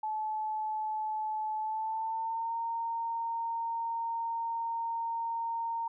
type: tone with pitch glide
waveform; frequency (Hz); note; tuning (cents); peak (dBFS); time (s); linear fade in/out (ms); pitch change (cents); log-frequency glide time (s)
sine; 864 to 920.7; A5 to A#5; -32 to -22; -31; 0.03-5.88; 5; +110; 1.58-2.55
effects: none